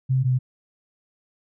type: tone pair in turn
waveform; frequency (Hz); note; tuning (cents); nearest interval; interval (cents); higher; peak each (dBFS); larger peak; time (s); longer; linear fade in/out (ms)
sine; 130.81 / 127.67; C3 / C3; 0 / -42; unison; 42; first; -17; neither; 0.09-0.24 / 0.24-0.39; neither; 20
effects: none